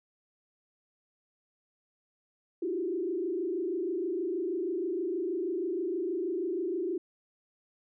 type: tone with frequency modulation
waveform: sine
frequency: 356.3 Hz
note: F4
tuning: 35 cents sharp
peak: -29 dBFS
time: 2.62-6.98 s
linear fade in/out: 5 ms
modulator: 26.3 Hz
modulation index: 1.4
effects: none